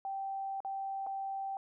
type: tone with dropouts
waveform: sine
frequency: 780 Hz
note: G5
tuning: 9 cents flat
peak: -35 dBFS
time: 0.05-1.57 s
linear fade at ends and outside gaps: 1 ms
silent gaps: 0.604-0.648 / 1.065-1.069 s
effects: none